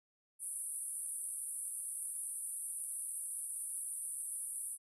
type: band-pass noise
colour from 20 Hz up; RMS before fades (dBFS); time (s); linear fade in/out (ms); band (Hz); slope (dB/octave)
pink; -42; 0.39-4.78; 50; 9000 to 11000; 96
effects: none